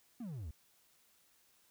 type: exponential sweep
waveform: triangle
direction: down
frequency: 257.1 to 67.8 Hz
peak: -39 dBFS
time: 0.2-0.51 s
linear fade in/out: 5 ms
effects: white hiss -70 dBFS RMS until 1.7 s